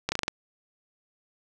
slowing click train, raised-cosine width 0.2 ms, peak -9 dBFS, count 6, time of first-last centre 0.09-0.281 s, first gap 30 ms, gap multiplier 1.12, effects none

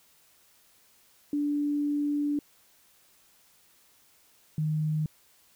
sine tone pair in turn, 291.4 / 154.36 Hz, D4 / D#3, -13 / -13 cents, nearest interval major seventh, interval 1100 cents, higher first, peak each -25 dBFS, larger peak neither, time 1.33-2.39 / 4.58-5.06 s, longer first, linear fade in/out 2 ms, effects white hiss -62 dBFS RMS until 5.55 s

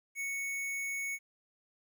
square tone, 2217 Hz, C#7, in tune, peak -35 dBFS, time 0.15-1.19 s, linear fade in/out 50 ms, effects 12-bit

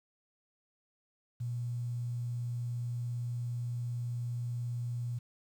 sine tone, 120.3 Hz, B2, 45 cents flat, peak -33 dBFS, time 1.4-5.19 s, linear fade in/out 10 ms, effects 10-bit

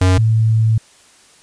square / sine tone pair in turn, 92.5 / 111.22 Hz, F#2 / A2, 0 / +19 cents, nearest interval minor third, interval 319 cents, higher second, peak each -10 / -10 dBFS, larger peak neither, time 0.01-0.18 / 0.18-0.78 s, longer second, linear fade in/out 5 ms, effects white hiss -48 dBFS RMS until 1.42 s + resampled to 22050 Hz

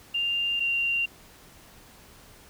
sine tone pair in turn, 2794 / 2770 Hz, F7 / F7, 0 / -15 cents, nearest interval unison, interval 15 cents, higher first, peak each -24 / -23 dBFS, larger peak second, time 0.14-0.6 / 0.6-1.06 s, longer neither, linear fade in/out 10 ms, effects pink hiss -52 dBFS RMS until 2.49 s

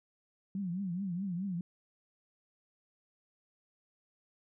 sine tone with vibrato, 185 Hz, F#3, in tune, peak -33 dBFS, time 0.55-1.61 s, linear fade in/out 2 ms, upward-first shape triangle, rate 4.7 Hz, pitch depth 180 cents each way, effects none

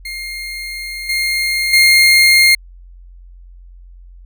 30% pulse tone with level steps, 2125 Hz, C7, 26 cents sharp, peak -21 / -12 / -4 dBFS, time 0.05-2.55 s, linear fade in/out 5 ms, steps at 1.09 / 1.73 s, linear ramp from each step 5 ms, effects added 44 Hz sine -36 dBFS peak until 4.25 s

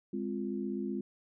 sine chord, F minor, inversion first, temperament equal with one note detuned, 205.6 / 261.6 / 349.2 Hz, Ab3 / C4 / F4, -17 / 0 / 0 cents, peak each -36 / -38 / -38 dBFS, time 0.13-1.01 s, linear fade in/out 5 ms, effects none

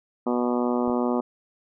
harmonic tone, 122.3 Hz, B2, 16 cents flat, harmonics 2 / 3 / 4 / 5 / 6 / 7 / 8 / 9 / 10, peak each -24 / -28 / -30 / -32 / -34 / -35 / -36 / -37 / -38 dBFS, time 0.26-1.21 s, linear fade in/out 10 ms
clicks, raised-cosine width 2 ms, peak -26 dBFS, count 2, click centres 0.878 / 0.898 s
effects none

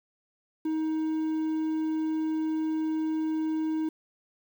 triangle tone with quantisation, 315.1 Hz, D#4, 22 cents sharp, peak -24 dBFS, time 0.65-3.89 s, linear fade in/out 5 ms, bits 9, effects none

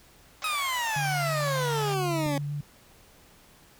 pink band-pass noise, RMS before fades -41 dBFS, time 0.42-1.94 s, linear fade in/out 0 ms, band 570 to 6900 Hz, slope 96 dB/octave
20% pulse exponential sweep, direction down, 1282 to 275.5 Hz, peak -22 dBFS, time 0.44-2.38 s, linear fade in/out 2 ms
sine tone with vibrato, 145.2 Hz, D3, 19 cents flat, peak -29 dBFS, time 0.96-2.61 s, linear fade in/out 5 ms, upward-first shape sine, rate 6.5 Hz, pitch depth 14 cents each way
click, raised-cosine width 3 ms, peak -28 dBFS, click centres 2.262 s
effects pink hiss -56 dBFS RMS until 3.79 s

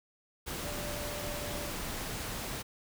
sine tone in noise, 587 Hz, D5, 1 cent flat, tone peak -42 dBFS, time 0.64-1.71 s, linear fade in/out 20 ms, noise pink, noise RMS -38 dBFS, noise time 0.46-2.63 s, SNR -7 dB, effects none

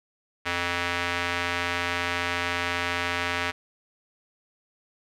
square tone with band-pass filter, 87.31 Hz, F2, in tune, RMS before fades -28 dBFS, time 0.45-3.52 s, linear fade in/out 20 ms, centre 2100 Hz, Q 1.3, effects none

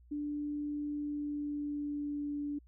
sine tone with pitch glide, 293.7 to 290.3 Hz, D4 to D4, 0 to -20 cents, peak -34 dBFS, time 0.11-2.59 s, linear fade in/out 10 ms, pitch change -20 cents, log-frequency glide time 0.87-2.4 s, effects added 60 Hz sine -57 dBFS peak until 2.67 s

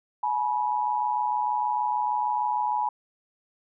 sine tone pair together, 847.5 / 974 Hz, G#5 / B5, +35 / -24 cents, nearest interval major second, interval 241 cents, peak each -26 / -26 dBFS, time 0.23-2.89 s, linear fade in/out 5 ms, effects none

